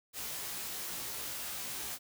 white noise with comb filter, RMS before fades -40 dBFS, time 0.13-1.99 s, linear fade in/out 50 ms, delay 17 ms, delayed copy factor +1, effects none

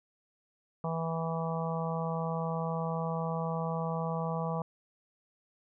harmonic tone, 163.9 Hz, E3, 10 cents flat, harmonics 1 / 3 / 4 / 5 / 6 / 7, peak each -33 / -38 / -39 / -40 / -41 / -41 dBFS, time 0.84-4.62 s, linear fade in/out 2 ms, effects none

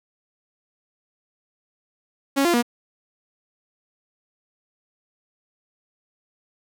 sawtooth tone with pitch steps, 275.8 / 345.4 / 239.4 Hz, C#4 / F4 / A#3, -9 / -19 / +46 cents, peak -13 dBFS, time 2.36-2.627 s, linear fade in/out 20 ms, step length 89 ms, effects none

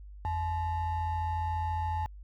triangle ring-modulated tone, 473.4 Hz, A#4, 27 cents sharp, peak -24 dBFS, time 0.25-2.06 s, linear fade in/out 0 ms, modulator 389 Hz, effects added 50 Hz sine -44 dBFS peak until 2.23 s

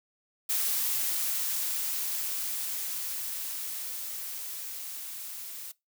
blue noise with level ramp, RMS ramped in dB -28 to -41 dBFS, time 0.49-5.72 s, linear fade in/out 10 ms, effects noise-tail reverb RT60 0.2 s tail -21 dB re dry

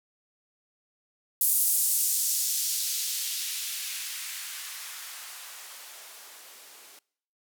violet noise with band-pass filter sweep, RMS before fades -31 dBFS, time 1.41-6.99 s, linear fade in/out 2 ms, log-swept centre 11000 to 340 Hz, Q 1, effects noise-tail reverb RT60 0.7 s tail -25 dB re dry

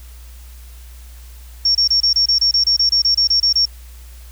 sine tone bursts, 5500 Hz, F8, 27 cents flat, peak -11 dBFS, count 16, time 1.65-3.655 s, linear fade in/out 5 ms, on 100 ms, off 27 ms, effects added 60 Hz sine -35 dBFS peak until 4.31 s + white hiss -47 dBFS RMS until 4.31 s

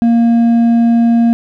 sine tone with hard clipping, 233.1 Hz, A#3, in tune, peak -8 dBFS, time 0.02-1.33 s, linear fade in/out 0 ms, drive 4 dB, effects none

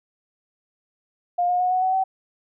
sine tone with pitch steps, 707 / 717.7 / 728.6 / 739.6 / 750.8 / 762.1 Hz, F5 / F5 / F#5 / F#5 / F#5 / G5, +21 / +47 / -27 / -1 / +25 / -49 cents, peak -18 dBFS, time 1.38-2.04 s, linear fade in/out 10 ms, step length 110 ms, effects none

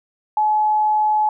sine tone, 853 Hz, G#5, 46 cents sharp, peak -14 dBFS, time 0.37-1.29 s, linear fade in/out 2 ms, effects none

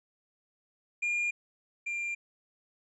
triangle tone pair in turn, 2414 / 2386 Hz, D7 / D7, +47 / +27 cents, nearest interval unison, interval 20 cents, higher first, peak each -26 / -30 dBFS, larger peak first, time 1.02-1.31 / 1.86-2.15 s, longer neither, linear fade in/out 10 ms, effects resampled to 22050 Hz

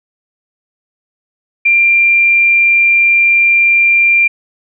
sine tone, 2379 Hz, D7, 22 cents sharp, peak -6 dBFS, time 1.65-4.28 s, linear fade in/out 10 ms, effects none

